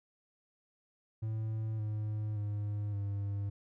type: tone with pitch steps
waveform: triangle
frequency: 110 / 106.75 / 103.59 / 100.52 Hz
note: A2 / G#2 / G#2 / G2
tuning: 0 / +48 / -4 / +44 cents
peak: -31 dBFS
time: 1.22-3.5 s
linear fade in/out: 10 ms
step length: 570 ms
effects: none